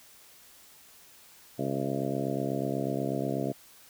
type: harmonic tone with a mistuned harmonic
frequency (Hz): 68.2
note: C#2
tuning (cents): -28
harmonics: 2 / 3 / 4 / 5 / 6 / 7 / 8 / 9 / 10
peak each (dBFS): -35 / -36 / -34 / -37 / -37 / -40 / -40 / -39 / -38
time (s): 1.58-3.53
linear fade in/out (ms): 20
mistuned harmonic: 10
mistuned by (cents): -22
effects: white hiss -55 dBFS RMS until 3.89 s